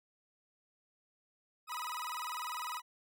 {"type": "tone with vibrato", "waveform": "40% pulse", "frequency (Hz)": 1113, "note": "C#6", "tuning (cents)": 7, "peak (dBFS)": -37, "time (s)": [1.67, 2.82], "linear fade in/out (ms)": 50, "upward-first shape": "square", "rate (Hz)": 20, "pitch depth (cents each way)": 220, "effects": []}